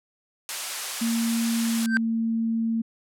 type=high-pass noise; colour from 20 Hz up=white; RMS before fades=-30 dBFS; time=0.49-1.86 s; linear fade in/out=0 ms; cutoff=710 Hz; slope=12 dB/octave
type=tone with pitch glide; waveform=sine; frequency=230 to 226.8 Hz; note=A#3 to A#3; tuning=-23 to -47 cents; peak=-22 dBFS; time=1.01-2.82 s; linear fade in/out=10 ms; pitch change=-24 cents; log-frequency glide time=1.58-1.92 s
type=tone with exponential growth; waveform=triangle; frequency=1559 Hz; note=G6; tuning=10 cents flat; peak=-15 dBFS; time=1.79-1.97 s; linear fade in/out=0 ms; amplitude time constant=38 ms
effects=low-pass 11000 Hz 12 dB/octave